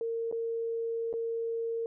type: tone with dropouts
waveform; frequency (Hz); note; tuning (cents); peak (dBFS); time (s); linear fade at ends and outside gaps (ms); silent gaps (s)
sine; 458.7; A#4; -28; -30; 0.01-1.86; 1; 0.314-0.325 / 1.129-1.138
effects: none